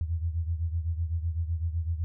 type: beating tone pair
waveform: sine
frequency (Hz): 81.3 / 89.2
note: E2 / F2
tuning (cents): -23 / +37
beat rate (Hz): 7.9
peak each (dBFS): -28 / -33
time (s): 0.01-2.04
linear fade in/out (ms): 0
effects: none